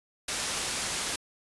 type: low-pass noise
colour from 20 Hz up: white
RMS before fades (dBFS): -32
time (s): 0.28-1.16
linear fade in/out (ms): 5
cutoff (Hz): 9300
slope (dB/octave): 12
effects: resampled to 24000 Hz